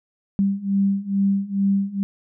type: beating tone pair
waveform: sine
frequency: 196 / 198.3 Hz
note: G3 / G3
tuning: 0 / +20 cents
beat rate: 2.3 Hz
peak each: -22 / -20 dBFS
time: 0.39-2.03 s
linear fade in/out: 0 ms
effects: none